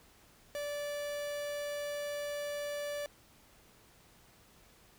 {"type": "tone", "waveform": "45% pulse", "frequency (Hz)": 582, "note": "D5", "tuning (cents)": -16, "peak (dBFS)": -36, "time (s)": [0.55, 3.06], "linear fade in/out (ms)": 0, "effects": ["pink hiss -62 dBFS RMS until 4.98 s"]}